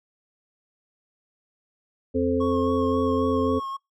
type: harmonic tone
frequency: 87.31 Hz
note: F2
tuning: in tune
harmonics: 1 / 3 / 5 / 6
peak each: -30 / -23 / -24 / -28 dBFS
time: 2.14-3.6 s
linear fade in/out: 20 ms
type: tone with vibrato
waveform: triangle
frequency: 1095 Hz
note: C#6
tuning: 22 cents flat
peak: -27 dBFS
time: 2.4-3.77 s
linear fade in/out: 10 ms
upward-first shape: sine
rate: 3.7 Hz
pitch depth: 26 cents each way
effects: noise-tail reverb RT60 0.2 s tail -26 dB re dry + MP3 96 kbps